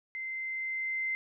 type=tone with level ramp; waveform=sine; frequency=2076 Hz; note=C7; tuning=14 cents flat; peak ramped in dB=-35 to -29 dBFS; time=0.15-1.15 s; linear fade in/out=0 ms; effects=none